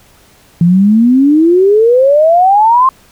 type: exponential sweep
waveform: sine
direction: up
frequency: 166 to 1072 Hz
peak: -4 dBFS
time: 0.61-2.89 s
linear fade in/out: 2 ms
effects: pink hiss -45 dBFS RMS until 3.11 s